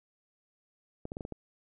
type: clicks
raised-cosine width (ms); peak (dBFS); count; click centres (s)
2; -25; 6; 1.054 / 1.119 / 1.169 / 1.208 / 1.251 / 1.323
effects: none